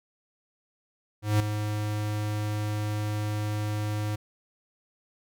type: tone with ADSR envelope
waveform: square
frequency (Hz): 105.5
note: G#2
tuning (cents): +28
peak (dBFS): -19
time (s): 1.22-4.16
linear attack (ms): 180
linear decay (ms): 3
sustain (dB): -9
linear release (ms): 10
effects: none